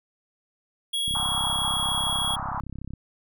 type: tone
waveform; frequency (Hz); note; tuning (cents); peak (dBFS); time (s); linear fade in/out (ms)
square; 3322; G#7; 0; -25; 0.93-2.36; 10
type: click train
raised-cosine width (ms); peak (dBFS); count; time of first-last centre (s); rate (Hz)
5; -24; 63; 1.08-2.936; 33.4
type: band-pass noise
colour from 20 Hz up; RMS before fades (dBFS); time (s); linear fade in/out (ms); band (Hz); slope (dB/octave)
pink; -32; 1.15-2.6; 0; 770 to 1300; 48
effects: none